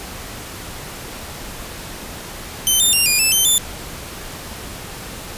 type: tone with pitch steps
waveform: 10% pulse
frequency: 3078 / 3608 / 2783 / 2437 / 2634 / 3099 / 3530 Hz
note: G7 / A7 / F7 / D#7 / E7 / G7 / A7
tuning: -32 / +43 / -7 / -37 / -2 / -21 / +5 cents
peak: -5 dBFS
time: 2.67-3.58 s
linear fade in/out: 0 ms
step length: 130 ms
effects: pink hiss -32 dBFS RMS until 5.37 s + resampled to 32000 Hz